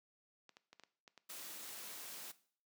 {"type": "clicks", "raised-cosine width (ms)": 0.2, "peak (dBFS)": -39, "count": 12, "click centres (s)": [0.493, 0.569, 0.73, 0.797, 0.836, 1.078, 1.177, 1.301, 1.427, 1.692, 1.874, 1.913]}
{"type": "noise", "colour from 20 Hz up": "white", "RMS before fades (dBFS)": -49, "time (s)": [1.29, 2.32], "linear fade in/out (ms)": 10}
{"effects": ["noise-tail reverb RT60 0.5 s tail -17 dB re dry", "high-pass 200 Hz 12 dB/octave"]}